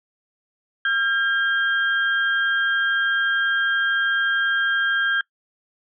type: tone cluster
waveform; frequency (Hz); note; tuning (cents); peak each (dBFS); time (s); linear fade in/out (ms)
sine; 1375 / 1608 / 3207; F6 / G6 / G7; -27 / +44 / +39; -27 / -19 / -28; 0.85-5.21; 2
effects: noise-tail reverb RT60 0.1 s tail -24 dB re dry